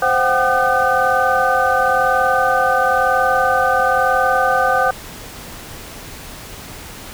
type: tone cluster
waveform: sine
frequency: 522 / 732 / 773 / 1212 / 1520 Hz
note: C5 / F#5 / G5 / D#6 / F#6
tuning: -4 / -19 / -24 / -46 / +46 cents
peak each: -19 dBFS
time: 0.02-4.91 s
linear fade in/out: 5 ms
effects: pink hiss -34 dBFS RMS until 7.13 s